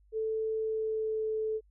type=tone with pitch glide; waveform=sine; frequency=440 to 436.2 Hz; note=A4 to A4; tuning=0 to -15 cents; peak=-29 dBFS; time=0.12-1.61 s; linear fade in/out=50 ms; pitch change=-15 cents; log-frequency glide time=0.56-1.29 s; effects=added 50 Hz sine -60 dBFS peak until 1.7 s